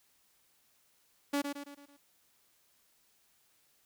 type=tone with echo; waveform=sawtooth; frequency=285 Hz; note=C#4; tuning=48 cents sharp; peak=-25 dBFS; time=1.33-1.42 s; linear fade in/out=10 ms; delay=110 ms; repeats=5; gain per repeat=-6 dB; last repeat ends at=1.97 s; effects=white hiss -70 dBFS RMS until 3.85 s